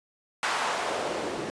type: noise with band-pass filter sweep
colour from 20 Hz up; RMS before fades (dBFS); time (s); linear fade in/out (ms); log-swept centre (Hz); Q
white; -30; 0.43-1.5; 0; 1200 to 300; 1.4
effects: resampled to 22050 Hz